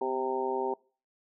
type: harmonic tone with a mistuned harmonic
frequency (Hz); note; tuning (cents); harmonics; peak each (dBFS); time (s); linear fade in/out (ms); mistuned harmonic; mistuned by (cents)
130.81; C3; 0; 2 / 3 / 4 / 5 / 6 / 7; -41 / -31 / -38 / -41 / -36 / -34; 0.01-0.74; 5; 2; -45
effects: noise-tail reverb RT60 0.4 s tail -24 dB re dry